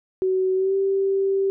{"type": "tone with pitch glide", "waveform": "sine", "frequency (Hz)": [375.2, 389.8], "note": ["F#4", "G4"], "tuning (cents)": [24, -10], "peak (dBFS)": -18, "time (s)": [0.22, 1.5], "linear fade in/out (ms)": 0, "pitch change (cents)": 66, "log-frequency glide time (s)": [0.55, 0.75], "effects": []}